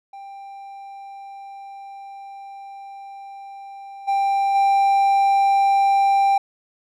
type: tone with level steps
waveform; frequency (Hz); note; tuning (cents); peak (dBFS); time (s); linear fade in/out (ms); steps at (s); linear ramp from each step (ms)
triangle; 790; G5; +13; -33 / -15 / -12; 0.13-6.38; 5; 4.07 / 4.54; 20
effects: none